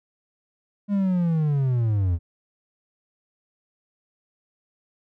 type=linear sweep; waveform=triangle; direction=down; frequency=206.2 to 81.1 Hz; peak=-17 dBFS; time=0.88-2.19 s; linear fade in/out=50 ms; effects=none